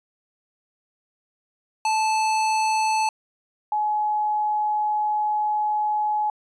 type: tone pair in turn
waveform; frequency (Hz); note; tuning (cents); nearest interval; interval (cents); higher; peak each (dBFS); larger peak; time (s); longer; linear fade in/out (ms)
square / sine; 874 / 846.2; A5 / G#5; -12 / +32; minor second; 56; first; -20; neither; 1.85-3.09 / 3.72-6.3; second; 2
effects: resampled to 22050 Hz